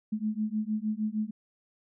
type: beating tone pair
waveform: sine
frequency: 211.6 / 218.1 Hz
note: G#3 / A3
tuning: +33 / -15 cents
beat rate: 6.5 Hz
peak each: -31 dBFS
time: 0.12-1.31 s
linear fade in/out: 10 ms
effects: none